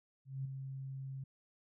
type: tone with ADSR envelope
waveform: sine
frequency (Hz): 134.4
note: C3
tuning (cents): +47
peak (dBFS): -35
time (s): 0.25-1.24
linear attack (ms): 200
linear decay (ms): 7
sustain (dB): -6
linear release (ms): 6
effects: none